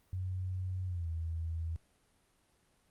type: tone with pitch glide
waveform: sine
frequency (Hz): 92.5 to 81.93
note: F#2 to E2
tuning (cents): 0 to -10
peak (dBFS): -34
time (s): 0.13-1.76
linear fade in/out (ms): 0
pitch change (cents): -210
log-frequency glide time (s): 0.86-1.09
effects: pink hiss -71 dBFS RMS until 2.9 s + Opus 32 kbps